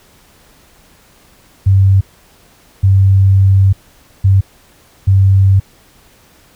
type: tone bursts at uneven times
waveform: sine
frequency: 96.8 Hz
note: G2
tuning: 21 cents flat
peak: -5 dBFS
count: 4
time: 1.66-2.01 / 2.83-3.73 / 4.24-4.41 / 5.07-5.6 s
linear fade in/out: 10 ms
effects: pink hiss -47 dBFS RMS until 6.55 s